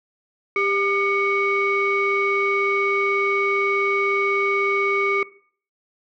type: tone cluster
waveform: sine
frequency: 396.5 / 1206 / 2231 Hz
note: G4 / D6 / C#7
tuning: +20 / +46 / +11 cents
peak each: -22 / -23 / -20 dBFS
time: 0.56-5.23 s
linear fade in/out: 2 ms
effects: noise-tail reverb RT60 0.5 s tail -19 dB re dry + tanh soft clip ceiling -11 dBFS